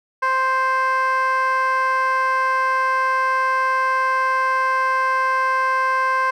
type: tone with band-pass filter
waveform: 15% pulse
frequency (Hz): 523.3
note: C5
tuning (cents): 0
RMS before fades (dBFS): -19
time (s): 0.22-6.31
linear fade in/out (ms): 10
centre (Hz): 1200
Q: 2.4
effects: none